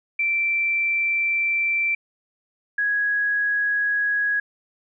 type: tone pair in turn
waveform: sine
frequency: 2343 / 1663 Hz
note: D7 / G#6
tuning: -5 / +2 cents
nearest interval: tritone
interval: 593 cents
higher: first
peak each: -19 dBFS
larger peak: neither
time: 0.19-1.95 / 2.78-4.4 s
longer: first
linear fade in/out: 5 ms
effects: none